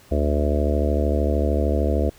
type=harmonic tone; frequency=73.2 Hz; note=D2; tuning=5 cents flat; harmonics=1 / 3 / 4 / 5 / 6 / 7 / 8 / 9; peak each=-20 / -28 / -28 / -29 / -30 / -28 / -31 / -29 dBFS; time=0.11-2.1 s; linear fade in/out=10 ms; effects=pink hiss -51 dBFS RMS until 2.18 s